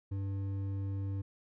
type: tone with hard clipping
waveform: triangle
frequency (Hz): 98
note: G2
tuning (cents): 0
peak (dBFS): -35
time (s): 0.11-1.22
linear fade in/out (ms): 10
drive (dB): 11
effects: none